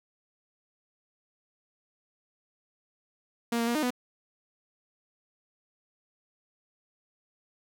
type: tone with pitch steps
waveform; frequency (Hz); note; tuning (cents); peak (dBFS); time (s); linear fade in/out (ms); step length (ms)
sawtooth; 234.4 / 232 / 237.5 / 306.3 / 247.6; A#3 / A#3 / A#3 / D#4 / B3; +10 / -8 / +33 / -27 / +5; -22; 3.52-3.905; 5; 77
effects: none